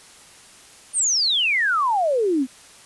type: exponential sweep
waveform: sine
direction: down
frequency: 9350 to 244.4 Hz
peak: -17 dBFS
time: 0.93-2.47 s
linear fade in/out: 50 ms
effects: white hiss -47 dBFS RMS until 2.85 s + resampled to 24000 Hz